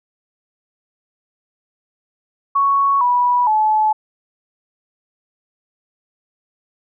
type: tone with pitch steps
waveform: sine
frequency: 1111 / 978.4 / 861.7 Hz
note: C#6 / B5 / A5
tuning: +4 / -16 / -36 cents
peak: -12 dBFS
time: 2.55-3.93 s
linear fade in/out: 10 ms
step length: 460 ms
effects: none